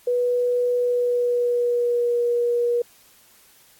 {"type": "tone with pitch glide", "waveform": "sine", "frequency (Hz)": [490, 478.3], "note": ["B4", "A#4"], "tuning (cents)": [-14, 44], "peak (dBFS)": -18, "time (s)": [0.07, 2.82], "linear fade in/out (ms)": 5, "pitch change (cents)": -42, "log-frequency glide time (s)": [0.77, 2.18], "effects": ["white hiss -54 dBFS RMS until 3.79 s", "AAC 64 kbps"]}